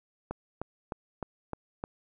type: click train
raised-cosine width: 1 ms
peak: -20 dBFS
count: 6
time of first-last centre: 0.31-1.839 s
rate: 3.27 Hz
effects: none